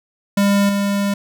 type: tone with level steps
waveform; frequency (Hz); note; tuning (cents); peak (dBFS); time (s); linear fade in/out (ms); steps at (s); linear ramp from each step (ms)
square; 200.7; G3; +41; -13 / -17; 0.37-1.14; 5; 0.69; 2
effects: none